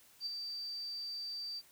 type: tone with ADSR envelope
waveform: sine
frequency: 4653 Hz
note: D8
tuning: 17 cents flat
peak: -34 dBFS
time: 0.2-1.62 s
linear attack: 61 ms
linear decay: 17 ms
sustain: -5 dB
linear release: 41 ms
effects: white hiss -63 dBFS RMS until 1.71 s